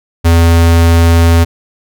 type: tone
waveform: square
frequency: 83.8 Hz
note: E2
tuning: 29 cents sharp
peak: -5 dBFS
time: 0.24-1.45 s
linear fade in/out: 20 ms
effects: none